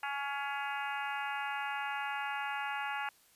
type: harmonic tone with a mistuned harmonic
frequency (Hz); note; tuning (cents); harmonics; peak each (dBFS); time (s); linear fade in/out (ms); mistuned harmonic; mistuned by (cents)
280; C#4; +18; 3 / 4 / 5 / 6 / 7 / 8 / 9 / 10; -38 / -44 / -41 / -42 / -47 / -50 / -46 / -47; 0.03-3.09; 2; 7; +44
effects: white hiss -65 dBFS RMS until 3.35 s + resampled to 32000 Hz